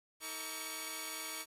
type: tone cluster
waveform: 5% pulse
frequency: 317.2 / 451.8 / 1139 / 2244 Hz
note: D#4 / A4 / C#6 / C#7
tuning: +33 / +46 / +47 / +21 cents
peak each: -36 / -38 / -33 / -34 dBFS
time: 0.2-1.46 s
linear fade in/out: 50 ms
effects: resampled to 32000 Hz + 11-bit